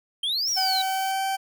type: exponential two-way sweep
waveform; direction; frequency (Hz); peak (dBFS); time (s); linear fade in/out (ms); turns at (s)
triangle; up then down; 3100 to 5780 to 3853; -22; 0.23-0.82; 5; 0.5
type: noise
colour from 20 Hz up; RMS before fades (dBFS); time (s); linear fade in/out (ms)
blue; -41; 0.47-1.12; 5
type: tone with pitch glide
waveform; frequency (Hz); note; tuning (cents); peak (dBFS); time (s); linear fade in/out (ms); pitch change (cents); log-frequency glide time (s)
40% pulse; 760 to 773.7; F#5 to G5; +46 to -23; -23; 0.56-1.37; 20; +31; 0.7-1.25
effects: none